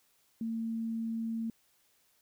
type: tone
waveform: sine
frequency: 226.5 Hz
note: A#3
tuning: 50 cents flat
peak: -32 dBFS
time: 0.41-1.5 s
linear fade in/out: 2 ms
effects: white hiss -70 dBFS RMS until 2.21 s